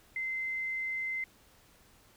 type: tone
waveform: sine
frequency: 2070 Hz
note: C7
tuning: 19 cents flat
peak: -32 dBFS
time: 0.16-1.24 s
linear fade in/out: 2 ms
effects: pink hiss -62 dBFS RMS until 2.16 s